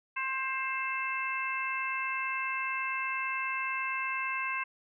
harmonic tone, 529 Hz, C5, 19 cents sharp, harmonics 2 / 3 / 4 / 5, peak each -35 / -38 / -37 / -35 dBFS, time 0.16-4.64 s, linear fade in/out 10 ms, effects none

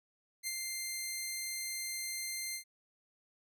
10% pulse tone with ADSR envelope, 2093 Hz, C7, in tune, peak -25 dBFS, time 0.43-2.64 s, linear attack 41 ms, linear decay 41 ms, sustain -3 dB, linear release 92 ms, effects none

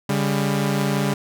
sawtooth tone pair together, 141.7 / 199.76 Hz, C#3 / G3, +38 / +33 cents, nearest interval tritone, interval 595 cents, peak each -18 dBFS, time 0.09-1.14 s, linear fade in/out 5 ms, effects none

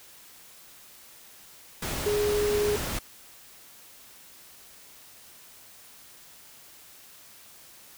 sine tone in noise, 415.9 Hz, G#4, 2 cents sharp, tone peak -23 dBFS, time 2.06-2.76 s, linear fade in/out 5 ms, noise pink, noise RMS -32 dBFS, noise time 1.82-2.99 s, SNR +6 dB, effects white hiss -51 dBFS RMS until 7.97 s

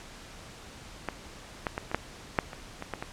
clicks, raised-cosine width 0.5 ms, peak -15 / -13 / -16 / -21 / -10 / -7 / -24 / -21 / -17 / -19 dBFS, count 10, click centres 1.087 / 1.668 / 1.779 / 1.915 / 1.946 / 2.388 / 2.532 / 2.824 / 2.937 / 3.025 s, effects pink hiss -47 dBFS RMS until 3.12 s + low-pass 8000 Hz 12 dB/octave

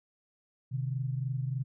sine tone pair together, 127.42 / 150.7 Hz, C3 / D3, -45 / +45 cents, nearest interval minor third, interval 290 cents, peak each -31 / -36 dBFS, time 0.71-1.64 s, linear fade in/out 20 ms, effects none

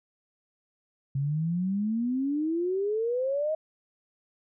sine exponential sweep, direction up, 134.3 to 638 Hz, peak -25 dBFS, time 1.15-3.55 s, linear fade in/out 5 ms, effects none

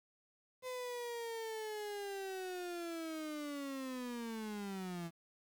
35% pulse linear sweep, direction down, 512 to 164.81 Hz, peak -39 dBFS, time 0.62-5.11 s, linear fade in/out 50 ms, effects 11-bit

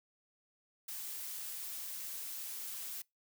blue noise, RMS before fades -43 dBFS, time 0.88-3.02 s, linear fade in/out 5 ms, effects noise-tail reverb RT60 0.2 s tail -25 dB re dry

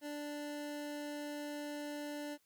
25% pulse tone, 293.7 Hz, D4, in tune, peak -37 dBFS, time 0.01-2.38 s, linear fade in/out 50 ms, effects white hiss -75 dBFS RMS until 2.45 s

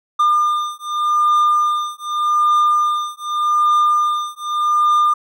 triangle beating tone pair, 1204 / 1204.84 Hz, D6 / D6, +43 / +44 cents, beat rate 0.84 Hz, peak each -15 dBFS, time 0.19-5.14 s, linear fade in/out 10 ms, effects none

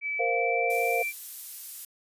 sine tone with pitch glide, 2302 to 2348 Hz, D7 to D7, -35 to -1 cents, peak -28 dBFS, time 0.01-1.13 s, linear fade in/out 50 ms, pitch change +34 cents, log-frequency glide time 0.12-0.9 s
sine chord, Bb suspended second, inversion none, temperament equal, 466.2 / 523.3 / 698.5 Hz, Bb4 / C5 / F5, 0 / 0 / 0 cents, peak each -29 / -31 / -28 dBFS, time 0.19-1.03 s, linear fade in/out 10 ms
violet noise, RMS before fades -37 dBFS, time 0.7-1.85 s, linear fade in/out 2 ms
effects resampled to 32000 Hz

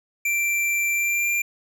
square tone with pitch glide, 2352 to 2381 Hz, D7 to D7, +2 to +23 cents, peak -21 dBFS, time 0.25-1.42 s, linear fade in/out 5 ms, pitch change +21 cents, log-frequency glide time 0.94-1.28 s, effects none

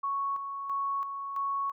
sine tone with tremolo, 1108.7 Hz, C#6, in tune, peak -28 dBFS, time 0.03-1.72 s, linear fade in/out 10 ms, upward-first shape square, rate 1.5 Hz, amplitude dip 50%, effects none

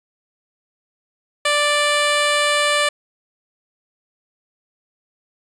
10% pulse tone, 587.3 Hz, D5, in tune, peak -7 dBFS, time 1.45-2.89 s, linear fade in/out 5 ms, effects resampled to 22050 Hz + 8-bit

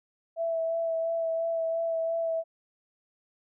sine tone with vibrato, 659.3 Hz, E5, in tune, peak -26 dBFS, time 0.36-2.44 s, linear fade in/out 50 ms, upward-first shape sine, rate 2.9 Hz, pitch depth 17 cents each way, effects none

